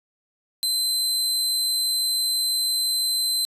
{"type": "tone", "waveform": "sawtooth", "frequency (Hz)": 4073, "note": "C8", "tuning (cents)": -47, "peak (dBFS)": -18, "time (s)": [0.63, 3.45], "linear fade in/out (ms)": 0, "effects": ["resampled to 32000 Hz"]}